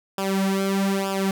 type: tone with flanger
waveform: sawtooth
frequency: 194.5 Hz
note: G3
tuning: 13 cents flat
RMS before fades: -23 dBFS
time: 0.18-1.31 s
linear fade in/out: 2 ms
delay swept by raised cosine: 0.48 to 4.08 ms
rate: 1.1 Hz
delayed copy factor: -0.85
effects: none

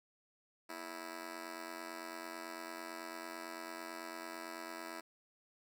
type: tone with amplitude modulation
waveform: 10% pulse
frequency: 327.1 Hz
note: E4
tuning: 13 cents flat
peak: -32 dBFS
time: 0.69-5.01 s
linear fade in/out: 10 ms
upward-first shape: sine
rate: 89 Hz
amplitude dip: 90%
effects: none

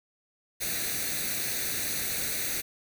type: noise with comb filter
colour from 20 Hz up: white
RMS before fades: -31 dBFS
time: 0.6-2.62 s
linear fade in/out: 20 ms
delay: 0.48 ms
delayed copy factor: +0.7
effects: none

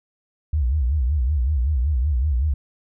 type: tone with vibrato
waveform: sine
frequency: 68.2 Hz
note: C#2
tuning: 28 cents flat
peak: -17 dBFS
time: 0.53-2.54 s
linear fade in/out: 5 ms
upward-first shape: sine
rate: 5.3 Hz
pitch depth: 240 cents each way
effects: none

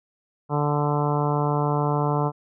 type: harmonic tone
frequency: 146.83 Hz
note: D3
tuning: in tune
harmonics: 1 / 2 / 3 / 4 / 5 / 6 / 7 / 8 / 9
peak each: -23 / -30 / -28 / -32 / -30 / -30 / -30 / -37 / -36 dBFS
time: 0.49-2.32 s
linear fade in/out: 50 ms
effects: none

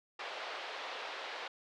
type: band-pass noise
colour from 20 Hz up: pink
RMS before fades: -43 dBFS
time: 0.19-1.48 s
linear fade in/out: 5 ms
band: 510 to 4100 Hz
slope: 24 dB/octave
effects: none

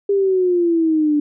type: exponential sweep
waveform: sine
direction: down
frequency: 404.1 to 292 Hz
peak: -13 dBFS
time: 0.09-1.2 s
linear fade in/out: 5 ms
effects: none

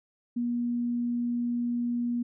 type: tone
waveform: sine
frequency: 239.8 Hz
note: A#3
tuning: 49 cents sharp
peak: -26 dBFS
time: 0.36-2.23 s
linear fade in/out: 10 ms
effects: none

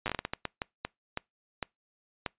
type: slowing click train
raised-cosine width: 0.3 ms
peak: -15 dBFS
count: 15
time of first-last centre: 0.06-2.262 s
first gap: 8 ms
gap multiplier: 1.4
effects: noise-tail reverb RT60 0.2 s tail -26 dB re dry + resampled to 8000 Hz

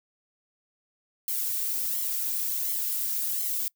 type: noise with flanger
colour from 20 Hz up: violet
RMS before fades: -29 dBFS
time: 1.28-3.68 s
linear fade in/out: 0 ms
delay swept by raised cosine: 0.94 to 2.54 ms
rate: 1.4 Hz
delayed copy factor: +0.65
effects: noise-tail reverb RT60 0.1 s tail -25 dB re dry

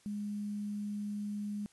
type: tone with quantisation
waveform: sine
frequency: 206.5 Hz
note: G#3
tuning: 10 cents flat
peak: -35 dBFS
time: 0.06-1.66 s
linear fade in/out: 0 ms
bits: 10
effects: white hiss -66 dBFS RMS until 1.72 s + resampled to 24000 Hz

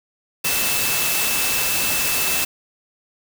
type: tone in noise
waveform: sine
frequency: 2637 Hz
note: E7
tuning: in tune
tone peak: -26 dBFS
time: 0.44-2.45 s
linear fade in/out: 10 ms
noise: white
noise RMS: -21 dBFS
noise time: 0.44-2.45 s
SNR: -8 dB
effects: none

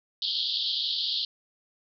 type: band-pass noise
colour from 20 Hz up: white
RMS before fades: -29 dBFS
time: 0.22-1.25 s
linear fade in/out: 2 ms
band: 3100 to 4700 Hz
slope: 96 dB/octave
effects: none

